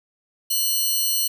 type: tone pair together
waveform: 5% pulse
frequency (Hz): 2960 / 4230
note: F#7 / C8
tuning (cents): 0 / +18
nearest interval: tritone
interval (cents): 618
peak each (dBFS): -15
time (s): 0.5-1.28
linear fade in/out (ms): 10
effects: none